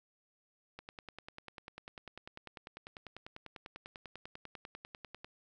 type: click train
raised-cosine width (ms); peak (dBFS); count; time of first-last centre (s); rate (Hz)
0.3; -30; 46; 0.79-5.245; 10.1
effects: none